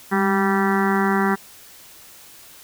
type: harmonic tone with a mistuned harmonic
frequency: 194.6 Hz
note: G3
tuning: 12 cents flat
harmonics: 1 / 2 / 4 / 5 / 6 / 7 / 8 / 9 / 10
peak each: -20 / -23 / -26 / -27 / -28 / -28 / -29 / -30 / -30 dBFS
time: 0.11-1.36 s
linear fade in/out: 20 ms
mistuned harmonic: 1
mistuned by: +43 cents
effects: white hiss -45 dBFS RMS until 2.63 s